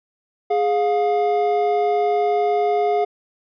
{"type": "tone pair together", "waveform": "triangle", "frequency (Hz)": [415.3, 709.1], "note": ["G#4", "F5"], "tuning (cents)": [0, 26], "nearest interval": "major sixth", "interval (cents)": 926, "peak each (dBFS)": -17, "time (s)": [0.5, 3.05], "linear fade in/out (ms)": 10, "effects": ["resampled to 11025 Hz"]}